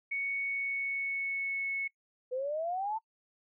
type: tone with pitch glide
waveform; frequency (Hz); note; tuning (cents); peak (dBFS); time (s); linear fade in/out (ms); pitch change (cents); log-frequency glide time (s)
sine; 2224 to 2201; C#7 to C#7; +5 to -13; -31; 0.11-1.88; 10; -18; 0.42-1.69
type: exponential sweep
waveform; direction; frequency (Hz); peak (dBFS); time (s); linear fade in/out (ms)
sine; up; 493.9 to 907; -31; 2.31-2.99; 20
effects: noise-tail reverb RT60 0.1 s tail -24 dB re dry